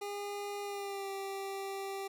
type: tone with pitch glide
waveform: 25% pulse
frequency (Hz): 406.7 to 391.5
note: G#4 to G4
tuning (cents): -36 to -2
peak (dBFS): -34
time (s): 0.01-2.08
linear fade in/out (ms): 10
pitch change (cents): -66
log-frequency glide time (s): 0.62-1.1
effects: none